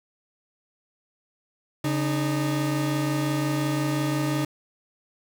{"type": "tone pair together", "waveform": "40% pulse", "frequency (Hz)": [140, 305.7], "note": ["C#3", "D#4"], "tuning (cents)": [18, -30], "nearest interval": "octave + major second", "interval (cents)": 1352, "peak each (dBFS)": -25, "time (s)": [1.84, 4.45], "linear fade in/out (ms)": 5, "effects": ["8-bit"]}